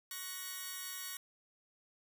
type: chord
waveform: 5% pulse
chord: F# major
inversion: second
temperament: equal with one note detuned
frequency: 1108.7 / 1480 / 1882 Hz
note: C#6 / F#6 / A#6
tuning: 0 / 0 / +16 cents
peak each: -35 / -36 / -34 dBFS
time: 0.11-1.17 s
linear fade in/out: 2 ms
effects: none